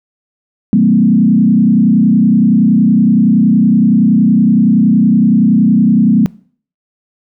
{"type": "tone with frequency modulation", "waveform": "sine", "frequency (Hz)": 213.9, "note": "A3", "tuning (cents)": -49, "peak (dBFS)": -5, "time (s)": [0.73, 6.26], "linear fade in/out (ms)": 0, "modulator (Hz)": 30.7, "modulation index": 1.4, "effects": ["noise-tail reverb RT60 0.5 s tail -23 dB re dry"]}